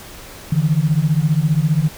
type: beating tone pair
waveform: sine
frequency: 146.83 / 161.83 Hz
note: D3 / E3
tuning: 0 / -32 cents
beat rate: 15 Hz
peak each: -16 dBFS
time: 0.52-1.89 s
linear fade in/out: 5 ms
effects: pink hiss -37 dBFS RMS until 1.97 s